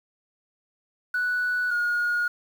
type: tone pair in turn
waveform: sine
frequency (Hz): 1478 / 1437.6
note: F#6 / F6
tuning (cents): -2 / +50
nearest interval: unison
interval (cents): 48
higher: first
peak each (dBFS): -21 / -20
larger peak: second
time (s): 1.14-1.71 / 1.71-2.28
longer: neither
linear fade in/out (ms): 5
effects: tanh soft clip ceiling -20 dBFS + 8-bit